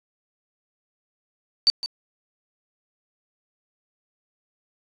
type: tone with echo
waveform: sine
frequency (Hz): 4590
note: D8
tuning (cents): -40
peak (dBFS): -13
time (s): 1.67-1.7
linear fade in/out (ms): 0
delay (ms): 160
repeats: 1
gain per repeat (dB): -13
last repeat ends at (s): 1.86
effects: resampled to 22050 Hz + 7-bit